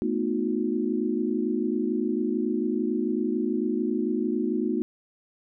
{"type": "chord", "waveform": "sine", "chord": "B dominant seventh", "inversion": "third", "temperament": "equal with one note detuned", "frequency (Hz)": [220, 246.9, 311.1, 362.2], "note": ["A3", "B3", "D#4", "F#4"], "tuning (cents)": [0, 0, 0, -37], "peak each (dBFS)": -29, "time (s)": [0.02, 4.82], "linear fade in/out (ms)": 0, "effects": []}